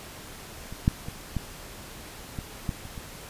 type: clicks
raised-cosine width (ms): 5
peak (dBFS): -26 / -7 / -22 / -15 / -20 / -15 / -28 / -25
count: 8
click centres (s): 0.726 / 0.879 / 1.085 / 1.367 / 2.388 / 2.692 / 2.853 / 2.978
effects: pink hiss -43 dBFS RMS until 3.29 s + resampled to 32000 Hz